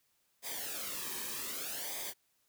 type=noise with flanger; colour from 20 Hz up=white; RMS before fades=-40 dBFS; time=0.42-2.14 s; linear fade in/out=50 ms; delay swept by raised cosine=0.71 to 1.46 ms; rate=0.64 Hz; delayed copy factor=-0.7; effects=white hiss -75 dBFS RMS until 2.48 s